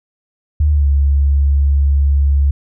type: tone with pitch glide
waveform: sine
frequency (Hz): 74.8 to 70.2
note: D2 to C#2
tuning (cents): +32 to +22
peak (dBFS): -9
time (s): 0.6-2.51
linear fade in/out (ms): 5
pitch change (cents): -110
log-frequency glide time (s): 0.71-0.87
effects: none